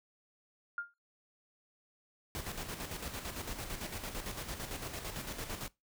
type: tone with exponential decay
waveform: sine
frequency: 1407 Hz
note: F6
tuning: 12 cents sharp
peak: -31 dBFS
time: 0.78-0.94 s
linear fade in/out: 2 ms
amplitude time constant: 33 ms
type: noise with tremolo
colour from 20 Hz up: pink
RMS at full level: -40 dBFS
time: 2.35-5.68 s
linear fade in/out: 0 ms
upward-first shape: square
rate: 8.9 Hz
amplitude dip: 50%
effects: noise-tail reverb RT60 0.2 s tail -21 dB re dry